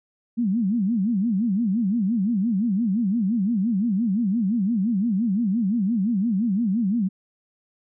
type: tone with vibrato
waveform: sine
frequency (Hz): 211.9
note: G#3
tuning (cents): +35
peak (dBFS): -19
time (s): 0.37-7.09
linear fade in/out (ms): 20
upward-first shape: sine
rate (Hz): 5.8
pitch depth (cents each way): 240
effects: none